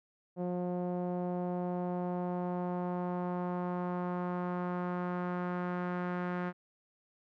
sawtooth tone with low-pass filter sweep, 178.5 Hz, F3, 38 cents sharp, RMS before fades -35 dBFS, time 0.36-6.53 s, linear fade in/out 50 ms, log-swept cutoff 610 to 1600 Hz, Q 1.8, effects none

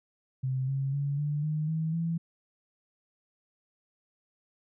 sine tone with pitch steps, 130.81 / 136.13 / 141.66 / 147.42 / 153.42 / 159.66 / 166.15 Hz, C3 / C#3 / C#3 / D3 / D#3 / D#3 / E3, 0 / -31 / +38 / +7 / -24 / +45 / +14 cents, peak -27 dBFS, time 0.43-2.18 s, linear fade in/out 10 ms, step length 250 ms, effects none

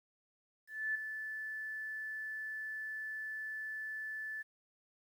sine tone with ADSR envelope, 1746 Hz, A6, 14 cents flat, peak -31 dBFS, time 0.67-4.43 s, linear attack 280 ms, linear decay 7 ms, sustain -8 dB, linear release 18 ms, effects 11-bit

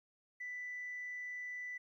sine tone, 1984 Hz, B6, 7 cents sharp, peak -40 dBFS, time 0.4-1.78 s, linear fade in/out 10 ms, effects tanh soft clip ceiling -37 dBFS + 13-bit

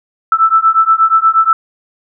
sine beating tone pair, 1317 / 1325.4 Hz, E6 / E6, -2 / +9 cents, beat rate 8.4 Hz, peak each -10 dBFS, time 0.32-1.53 s, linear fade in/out 2 ms, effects none

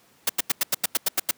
white noise bursts, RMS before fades -21 dBFS, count 10, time 0.27-1.311 s, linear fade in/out 5 ms, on 24 ms, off 89 ms, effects pink hiss -58 dBFS RMS until 1.37 s + high-pass 150 Hz 12 dB/octave

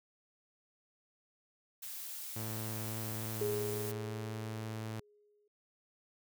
blue noise, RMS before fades -44 dBFS, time 1.82-3.92 s, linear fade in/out 10 ms
sawtooth tone, 110.3 Hz, A2, 5 cents sharp, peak -35 dBFS, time 2.36-5 s, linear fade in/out 5 ms
sine tone with exponential decay, 415.6 Hz, G#4, 1 cent sharp, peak -31 dBFS, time 3.41-5.48 s, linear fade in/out 5 ms, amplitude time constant 450 ms
effects none

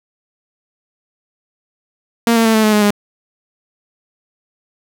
sawtooth tone with pitch steps, 232.2 / 227.6 / 223 / 218.5 / 214.2 / 209.9 / 205.7 Hz, A#3 / A#3 / A3 / A3 / A3 / G#3 / G#3, -7 / -41 / +23 / -12 / -46 / +19 / -16 cents, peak -6 dBFS, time 2.27-2.907 s, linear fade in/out 2 ms, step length 91 ms, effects none

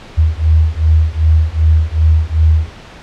sine beating tone pair, 77.78 / 80.38 Hz, D#2 / E2, 0 / -43 cents, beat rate 2.6 Hz, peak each -11 dBFS, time 0.17-2.7 s, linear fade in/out 20 ms, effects pink hiss -35 dBFS RMS until 3.02 s + low-pass 4000 Hz 12 dB/octave

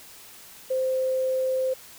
sine tone, 520 Hz, C5, 11 cents flat, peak -22 dBFS, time 0.7-1.74 s, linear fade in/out 10 ms, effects white hiss -47 dBFS RMS until 1.98 s

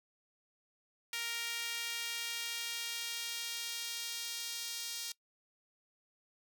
sawtooth tone with high-pass filter sweep, 466.2 Hz, A#4, in tune, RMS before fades -40 dBFS, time 1.13-5.12 s, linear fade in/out 2 ms, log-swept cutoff 2400 to 4200 Hz, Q 1.3, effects noise-tail reverb RT60 0.1 s tail -22 dB re dry

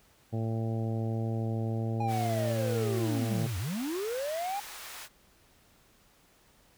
harmonic tone, 112.7 Hz, A2, 42 cents sharp, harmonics 1 / 2 / 3 / 4 / 5 / 6 / 7, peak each -30 / -36 / -40 / -42 / -44 / -46 / -47 dBFS, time 0.32-3.48 s, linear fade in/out 20 ms
triangle linear two-way sweep, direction down then up, 826 to 82.41 to 826 Hz, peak -29 dBFS, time 2-4.6 s, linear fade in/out 5 ms, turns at 3.58 s
pink high-pass noise, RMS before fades -44 dBFS, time 2.07-5.09 s, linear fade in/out 50 ms, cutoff 980 Hz, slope 12 dB/octave
effects pink hiss -63 dBFS RMS until 6.77 s

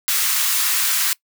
white high-pass noise, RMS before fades -19 dBFS, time 0.08-1.13 s, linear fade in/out 0 ms, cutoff 1100 Hz, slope 24 dB/octave, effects noise-tail reverb RT60 0.1 s tail -22 dB re dry

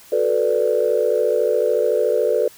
sine chord, B minor seventh, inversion second, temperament equal, 370 / 440 / 493.9 / 587.3 Hz, F#4 / A4 / B4 / D5, 0 / 0 / 0 / 0 cents, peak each -25 / -19 / -19 / -21 dBFS, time 0.12-2.48 s, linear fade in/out 5 ms, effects tanh soft clip ceiling -6 dBFS + white hiss -46 dBFS RMS until 2.57 s

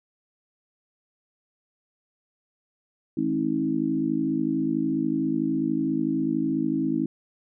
harmonic tone with a mistuned harmonic, 53.8 Hz, A1, 38 cents flat, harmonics 3 / 4 / 5 / 6, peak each -33 / -30 / -26 / -26 dBFS, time 3.17-7.06 s, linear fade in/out 5 ms, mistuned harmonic 6, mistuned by -17 cents, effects none

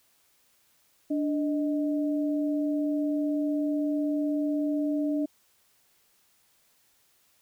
sine tone pair together, 293.7 / 622.3 Hz, D4 / D#5, 0 / 0 cents, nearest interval octave + minor second, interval 1300 cents, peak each -25 / -34 dBFS, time 1.1-5.26 s, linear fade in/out 10 ms, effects white hiss -66 dBFS RMS until 7.41 s

